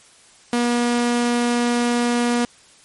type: tone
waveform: sawtooth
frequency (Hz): 240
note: B3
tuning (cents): -49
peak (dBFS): -13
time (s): 0.53-2.45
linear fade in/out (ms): 2
effects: white hiss -50 dBFS RMS until 2.84 s + MP3 48 kbps